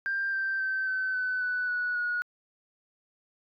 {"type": "tone with pitch steps", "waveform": "sine", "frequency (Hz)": [1587, 1567, 1547.2, 1527.6, 1508.3, 1489.3, 1470.5, 1451.9], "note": ["G6", "G6", "G6", "G6", "F#6", "F#6", "F#6", "F#6"], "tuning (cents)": [21, -1, -23, -45, 33, 11, -11, -33], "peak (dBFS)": -26, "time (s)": [0.06, 2.22], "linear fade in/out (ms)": 0, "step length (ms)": 270, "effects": ["tanh soft clip ceiling -22 dBFS"]}